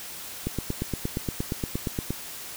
click train, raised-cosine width 3 ms, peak -14 dBFS, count 15, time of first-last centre 0.47-2.106 s, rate 8.56 Hz, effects white hiss -39 dBFS RMS until 2.56 s

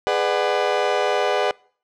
35% pulse chord, G# half-diminished seventh, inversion none, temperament just, 415.3 / 498.4 / 598 / 747.5 Hz, G#4 / B4 / D5 / F#5, 0 / +16 / +31 / +17 cents, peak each -22 dBFS, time 0.07-1.51 s, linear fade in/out 0 ms, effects noise-tail reverb RT60 0.5 s tail -25 dB re dry + low-pass 4000 Hz 12 dB/octave

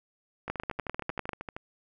two click trains, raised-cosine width 0.5 ms, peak -22 / -15 dBFS, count 15 / 9, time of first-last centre 0.48-1.565 / 0.5-1.292 s, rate 12.9 / 10.1 Hz, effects none

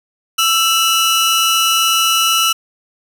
sawtooth tone pair together, 1332 / 2925 Hz, E6 / F#7, +18 / -21 cents, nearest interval octave + major second, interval 1361 cents, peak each -11 dBFS, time 0.38-2.53 s, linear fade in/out 10 ms, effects none

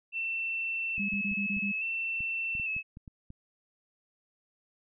sine tone with vibrato, 2637 Hz, E7, in tune, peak -30 dBFS, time 0.12-2.83 s, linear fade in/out 50 ms, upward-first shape square, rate 0.59 Hz, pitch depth 32 cents each way
clicks, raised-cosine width 5 ms, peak -33 dBFS, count 11, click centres 0.981 / 1.135 / 1.315 / 1.567 / 2.206 / 2.552 / 2.598 / 2.765 / 2.971 / 3.078 / 3.304 s
sine tone bursts, 201.6 Hz, G3, 49 cents sharp, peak -31 dBFS, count 6, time 0.99-1.72 s, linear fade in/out 10 ms, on 100 ms, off 26 ms
effects none

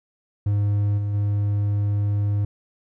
triangle tone with level steps, 102.4 Hz, G#2, 24 cents flat, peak -16 / -20 / -17 dBFS, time 0.46-2.45 s, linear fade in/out 5 ms, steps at 0.97 / 1.13 s, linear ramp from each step 20 ms, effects none

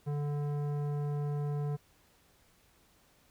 sine tone with tanh clipping, 145.8 Hz, D3, 12 cents flat, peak -33 dBFS, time 0.06-1.77 s, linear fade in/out 20 ms, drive 14 dB, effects pink hiss -66 dBFS RMS until 3.3 s

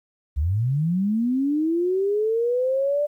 sine linear sweep, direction up, 65.1 to 595 Hz, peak -19 dBFS, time 0.36-3.07 s, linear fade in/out 20 ms, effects 10-bit

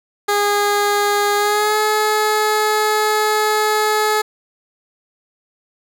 15% pulse tone with pitch glide, 410 to 427.4 Hz, G#4 to G#4, -22 to +50 cents, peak -8 dBFS, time 0.28-4.22 s, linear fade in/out 10 ms, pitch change +72 cents, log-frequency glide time 1.36-1.77 s, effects none

